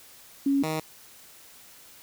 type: tone pair in turn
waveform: sine / 10% pulse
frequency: 277.2 / 157.2 Hz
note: C#4 / D#3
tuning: 0 / +18 cents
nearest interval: minor seventh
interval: 982 cents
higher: first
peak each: -20 / -19 dBFS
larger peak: second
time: 0.46-0.63 / 0.63-0.8 s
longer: neither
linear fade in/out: 5 ms
effects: white hiss -51 dBFS RMS until 2.02 s